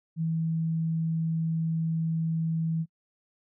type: tone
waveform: sine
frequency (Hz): 162.5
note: E3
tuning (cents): -24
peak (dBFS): -25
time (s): 0.16-2.86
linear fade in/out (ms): 50
effects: noise-tail reverb RT60 0.1 s tail -26 dB re dry